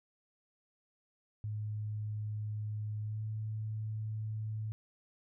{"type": "tone with pitch glide", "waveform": "sine", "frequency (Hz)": [106.3, 108.53], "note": ["G#2", "A2"], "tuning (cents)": [41, -23], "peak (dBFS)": -35, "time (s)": [1.44, 4.72], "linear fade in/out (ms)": 0, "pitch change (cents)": 36, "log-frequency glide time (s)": [3.02, 3.23], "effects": []}